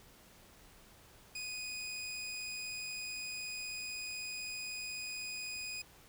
20% pulse tone, 2489 Hz, D#7, in tune, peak -35 dBFS, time 1.35-5.82 s, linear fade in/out 5 ms, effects pink hiss -60 dBFS RMS until 6.08 s

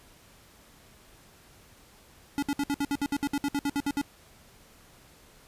square tone bursts, 284.4 Hz, C#4, 45 cents sharp, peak -26 dBFS, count 16, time 2.38-4.014 s, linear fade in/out 0 ms, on 44 ms, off 62 ms, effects pink hiss -56 dBFS RMS until 5.47 s + resampled to 32000 Hz

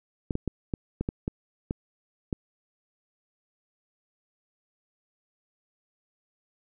clicks, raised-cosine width 3 ms, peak -15 dBFS, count 9, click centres 0.308 / 0.354 / 0.477 / 0.738 / 1.01 / 1.089 / 1.279 / 1.709 / 2.328 s, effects none

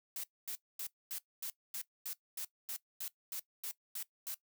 blue noise bursts, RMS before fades -41 dBFS, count 14, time 0.16-4.344 s, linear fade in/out 2 ms, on 76 ms, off 240 ms, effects noise-tail reverb RT60 0.1 s tail -18 dB re dry

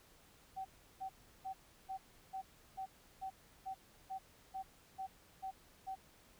sine tone bursts, 766 Hz, G5, 40 cents flat, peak -40 dBFS, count 13, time 0.56-5.956 s, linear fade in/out 20 ms, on 92 ms, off 350 ms, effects pink hiss -65 dBFS RMS until 6.39 s

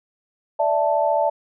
sine chord, D suspended second, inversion none, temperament equal with one note detuned, 585.3 / 659.3 / 880 Hz, D5 / E5 / A5, -6 / 0 / 0 cents, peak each -21 dBFS, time 0.59-1.3 s, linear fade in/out 10 ms, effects none

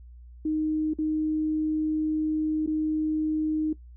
sine tone with dropouts, 310 Hz, D#4, 6 cents flat, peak -23 dBFS, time 0.45-3.73 s, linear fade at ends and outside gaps 5 ms, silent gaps 0.936-0.986 / 2.663-2.674 s, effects noise-tail reverb RT60 0.1 s tail -17 dB re dry + added 60 Hz sine -44 dBFS peak until 3.96 s

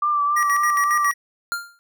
sine tone with vibrato, 1174.7 Hz, D6, in tune, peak -17 dBFS, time 0.02-1.11 s, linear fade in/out 5 ms, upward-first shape triangle, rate 3.5 Hz, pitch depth 38 cents each way
square tone with tremolo, 1907 Hz, A#6, 39 cents sharp, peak -21 dBFS, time 0.36-1.14 s, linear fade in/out 10 ms, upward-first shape square, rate 7.3 Hz, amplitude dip 70%
square tone with exponential decay, 1396.9 Hz, F6, in tune, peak -20 dBFS, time 1.52-1.79 s, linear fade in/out 0 ms, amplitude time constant 58 ms
effects none

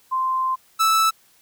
sine / 45% pulse tone pair in turn, 1042 / 1312.8 Hz, C6 / E6, -7 / -8 cents, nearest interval major third, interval 399 cents, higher second, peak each -19 / -15 dBFS, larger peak second, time 0.11-0.56 / 0.79-1.11 s, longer first, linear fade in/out 20 ms, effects white hiss -57 dBFS RMS until 1.41 s

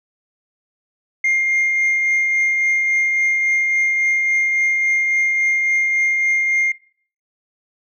sine tone with tremolo, 2117 Hz, C7, 20 cents sharp, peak -11 dBFS, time 1.24-6.72 s, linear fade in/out 5 ms, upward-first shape triangle, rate 3.6 Hz, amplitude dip 35%, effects noise-tail reverb RT60 0.5 s tail -21 dB re dry + tanh soft clip ceiling -12 dBFS

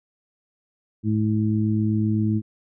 harmonic tone, 107.8 Hz, A2, 35 cents flat, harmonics 1 / 2 / 3, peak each -22 / -22 / -27 dBFS, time 1.03-2.42 s, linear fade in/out 50 ms, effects none

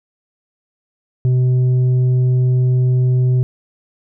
triangle tone with tanh clipping, 126.6 Hz, B2, 43 cents sharp, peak -12 dBFS, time 1.25-3.43 s, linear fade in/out 0 ms, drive 9 dB, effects none

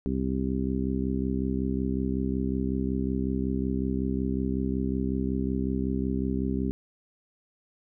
harmonic tone, 65.41 Hz, C2, in tune, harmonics 1 / 2 / 3 / 4 / 5 / 6, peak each -32 / -36 / -30 / -30 / -38 / -35 dBFS, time 0.06-6.71 s, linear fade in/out 0 ms, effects none

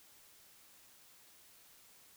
silence, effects white hiss -62 dBFS RMS until 2.16 s

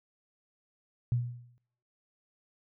sine tone with exponential decay, 121 Hz, B2, 35 cents flat, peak -23 dBFS, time 1.12-1.58 s, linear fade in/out 0 ms, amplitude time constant 100 ms, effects noise-tail reverb RT60 0.6 s tail -20 dB re dry

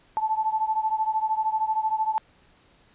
sine beating tone pair, 870 / 883 Hz, A5 / A5, -20 / +6 cents, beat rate 13 Hz, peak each -24 / -27 dBFS, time 0.17-2.18 s, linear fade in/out 0 ms, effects pink hiss -59 dBFS RMS until 2.94 s + resampled to 8000 Hz

